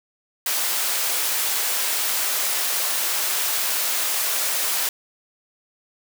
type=high-pass noise; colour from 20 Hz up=white; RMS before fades=-23 dBFS; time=0.46-4.89 s; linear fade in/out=2 ms; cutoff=520 Hz; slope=12 dB/octave; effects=none